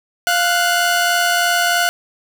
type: tone pair together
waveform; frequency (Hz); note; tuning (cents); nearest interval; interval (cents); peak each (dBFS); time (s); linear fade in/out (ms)
sawtooth; 698.5 / 1480.1; F5 / F#6; 0 / 0; octave + minor second; 1300; -13; 0.27-1.89; 0
effects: none